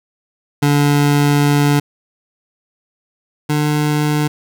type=tone pair in turn; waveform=25% pulse; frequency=144.7 / 149.54 Hz; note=D3 / D3; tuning=-25 / +32 cents; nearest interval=minor second; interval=57 cents; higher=second; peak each=-7 / -10 dBFS; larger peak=first; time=0.62-1.8 / 3.49-4.28 s; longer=first; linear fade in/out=10 ms; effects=none